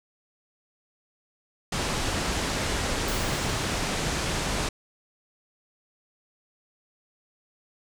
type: low-pass noise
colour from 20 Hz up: pink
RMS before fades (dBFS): -28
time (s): 1.72-4.69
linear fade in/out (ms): 5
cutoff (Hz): 8700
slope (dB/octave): 24
type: noise with exponential decay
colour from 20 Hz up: blue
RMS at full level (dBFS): -37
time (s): 3.08-4.1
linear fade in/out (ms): 0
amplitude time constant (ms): 220
effects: none